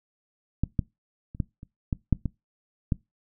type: clicks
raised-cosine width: 5 ms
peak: -11 / -11 / -27 / -13 / -29 / -13 / -7 / -15 / -11 dBFS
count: 9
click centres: 0.636 / 0.792 / 1.349 / 1.402 / 1.631 / 1.928 / 2.127 / 2.257 / 2.922 s
effects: noise-tail reverb RT60 0.2 s tail -22 dB re dry